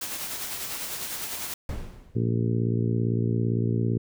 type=noise with tremolo; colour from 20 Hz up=white; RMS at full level=-32 dBFS; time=0.01-1.54 s; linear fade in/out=5 ms; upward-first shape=sine; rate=10 Hz; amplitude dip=35%
type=noise with exponential decay; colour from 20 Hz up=brown; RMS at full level=-28 dBFS; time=1.69-2.38 s; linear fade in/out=2 ms; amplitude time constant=150 ms
type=harmonic tone; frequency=57.7 Hz; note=A#1; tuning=17 cents flat; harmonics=2 / 3 / 4 / 5 / 6 / 7 / 8; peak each=-24 / -31 / -30 / -35 / -34 / -34 / -40 dBFS; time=2.15-3.98 s; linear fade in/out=10 ms
effects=none